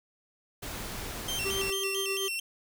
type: noise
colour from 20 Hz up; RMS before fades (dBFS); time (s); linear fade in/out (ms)
pink; -38; 0.62-1.71; 10
type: tone with vibrato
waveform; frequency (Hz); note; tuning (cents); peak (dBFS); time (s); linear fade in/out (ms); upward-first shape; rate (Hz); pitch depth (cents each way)
sawtooth; 2924; F#7; -21; -28; 1.28-2.4; 5; square; 4.5; 130
type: tone with tremolo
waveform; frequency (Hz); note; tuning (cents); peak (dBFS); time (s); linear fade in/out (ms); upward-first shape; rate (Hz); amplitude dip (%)
square; 389.7; G4; -10; -31; 1.44-2.29; 20; triangle; 7.7; 50
effects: none